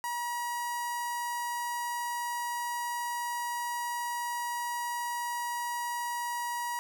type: tone with notch filter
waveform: sawtooth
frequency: 959 Hz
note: A#5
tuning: 49 cents sharp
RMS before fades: -34 dBFS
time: 0.04-6.79 s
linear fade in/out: 0 ms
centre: 3400 Hz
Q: 1.2
effects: none